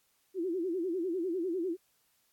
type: tone with vibrato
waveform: sine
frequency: 354 Hz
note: F4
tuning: 23 cents sharp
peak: -30 dBFS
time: 0.34-1.77 s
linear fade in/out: 50 ms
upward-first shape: sine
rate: 10 Hz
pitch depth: 150 cents each way
effects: white hiss -72 dBFS RMS until 2.32 s + AAC 64 kbps